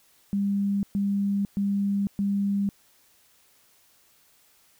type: tone bursts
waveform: sine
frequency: 200 Hz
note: G3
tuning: 35 cents sharp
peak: -22 dBFS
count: 4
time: 0.33-2.69 s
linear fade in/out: 0 ms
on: 500 ms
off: 120 ms
effects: white hiss -61 dBFS RMS until 4.79 s